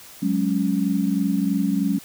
sine chord, F# suspended second, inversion none, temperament just, 185 / 208.1 / 277.5 Hz, F#3 / G#3 / C#4, 0 / +4 / +2 cents, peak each -23 dBFS, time 0.22-1.99 s, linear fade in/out 10 ms, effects white hiss -44 dBFS RMS until 2.04 s

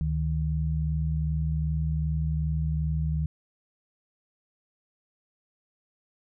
sine tone pair together, 72.7 / 155.3 Hz, D2 / D#3, -17 / -3 cents, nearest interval octave + minor second, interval 1314 cents, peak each -27 dBFS, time 0.01-3.26 s, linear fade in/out 0 ms, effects none

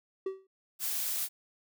triangle tone with exponential decay, 383.2 Hz, G4, 39 cents flat, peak -26 dBFS, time 0.26-0.47 s, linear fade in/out 5 ms, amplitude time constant 44 ms
blue noise, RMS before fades -33 dBFS, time 0.79-1.29 s, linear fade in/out 50 ms
effects none

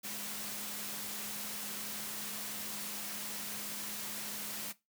sine tone in noise, 207.7 Hz, G#3, in tune, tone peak -52 dBFS, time 0.03-4.73 s, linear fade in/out 20 ms, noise white, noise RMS -41 dBFS, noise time 0.03-4.73 s, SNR -14 dB, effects noise-tail reverb RT60 0.2 s tail -17 dB re dry + high-pass 100 Hz 12 dB/octave

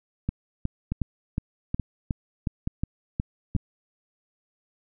two click trains, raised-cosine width 5 ms, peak -14 / -13 dBFS, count 4 / 10, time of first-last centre 0.92-3.552 / 0.29-3.563 s, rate 1.14 / 2.75 Hz, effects none

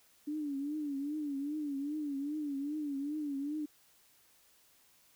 sine tone with vibrato, 290 Hz, D4, 22 cents flat, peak -34 dBFS, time 0.27-3.66 s, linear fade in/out 10 ms, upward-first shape triangle, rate 2.5 Hz, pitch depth 120 cents each way, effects white hiss -66 dBFS RMS until 5.15 s

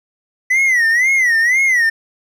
triangle tone with vibrato, 1975.5 Hz, B6, in tune, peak -9 dBFS, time 0.5-1.9 s, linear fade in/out 10 ms, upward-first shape sine, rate 2 Hz, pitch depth 160 cents each way, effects none

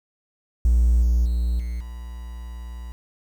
triangle tone with level steps, 59.3 Hz, A#1, 30 cents sharp, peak -11 / -13 / -17 / -23 / -30 dBFS, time 0.65-2.92 s, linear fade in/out 0 ms, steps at 1.02 / 1.25 / 1.59 / 1.8 s, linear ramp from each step 10 ms, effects tanh soft clip ceiling -9 dBFS + 8-bit

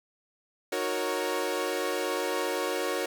sawtooth chord, D# minor seventh, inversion none, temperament equal with one note detuned, 311.1 / 368.3 / 466.2 / 554.4 Hz, D#4 / F#4 / A#4 / C#5, 0 / -8 / 0 / 0 cents, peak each -33 / -29 / -29 / -29 dBFS, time 0.72-3.06 s, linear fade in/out 5 ms, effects none

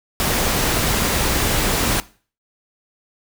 pink noise, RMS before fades -19 dBFS, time 0.2-2 s, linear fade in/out 0 ms, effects noise-tail reverb RT60 0.4 s tail -19 dB re dry

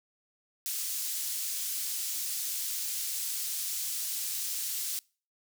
pink high-pass noise, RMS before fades -34 dBFS, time 0.66-4.99 s, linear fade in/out 0 ms, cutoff 5900 Hz, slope 12 dB/octave, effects noise-tail reverb RT60 0.4 s tail -26 dB re dry

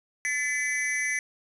square tone with amplitude modulation, 2017 Hz, B6, 36 cents sharp, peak -22 dBFS, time 0.25-1.19 s, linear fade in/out 0 ms, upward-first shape sine, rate 270 Hz, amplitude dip 100%, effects resampled to 24000 Hz + 8-bit

